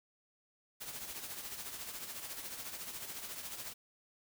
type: noise with tremolo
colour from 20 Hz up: white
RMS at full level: -42 dBFS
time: 0.8-3.74 s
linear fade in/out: 20 ms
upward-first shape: triangle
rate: 14 Hz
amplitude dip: 60%
effects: none